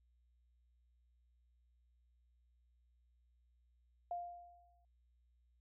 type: tone with exponential decay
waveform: sine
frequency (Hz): 700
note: F5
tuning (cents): +4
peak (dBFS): -37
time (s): 4.11-4.85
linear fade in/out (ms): 2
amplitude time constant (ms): 160
effects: added 60 Hz sine -70 dBFS peak until 5.6 s